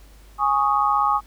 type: chord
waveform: sine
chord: Ab suspended fourth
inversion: none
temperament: equal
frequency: 830.6 / 1108.7 / 1244.5 Hz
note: Ab5 / Db6 / Eb6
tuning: 0 / 0 / 0 cents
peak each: -21 dBFS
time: 0.38-1.21 s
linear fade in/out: 50 ms
effects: added 50 Hz sine -45 dBFS peak until 1.26 s + pink hiss -54 dBFS RMS until 1.26 s